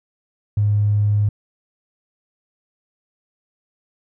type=tone; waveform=triangle; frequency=103.83 Hz; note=G#2; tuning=in tune; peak=-10 dBFS; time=0.57-1.29 s; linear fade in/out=5 ms; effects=tanh soft clip ceiling -12 dBFS